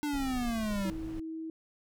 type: exponential sweep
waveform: square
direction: down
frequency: 300 to 188.9 Hz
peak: -31 dBFS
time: 0.03-0.9 s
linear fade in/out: 0 ms
type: noise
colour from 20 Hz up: brown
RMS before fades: -41 dBFS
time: 0.13-1.2 s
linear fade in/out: 5 ms
type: tone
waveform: sine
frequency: 321.7 Hz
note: E4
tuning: 42 cents flat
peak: -36 dBFS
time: 0.85-1.5 s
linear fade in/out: 2 ms
effects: none